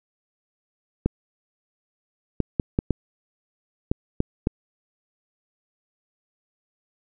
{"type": "clicks", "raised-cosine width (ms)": 3, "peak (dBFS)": -7, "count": 8, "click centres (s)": [1.06, 2.403, 2.598, 2.789, 2.907, 3.915, 4.204, 4.471], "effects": []}